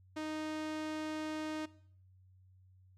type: tone with low-pass filter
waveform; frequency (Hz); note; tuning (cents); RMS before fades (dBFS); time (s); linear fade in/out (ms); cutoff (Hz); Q
sawtooth; 310; D#4; -6; -40; 0.16-1.66; 10; 7300; 0.56
effects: noise-tail reverb RT60 0.6 s tail -19 dB re dry + added 93 Hz sine -60 dBFS peak until 2.97 s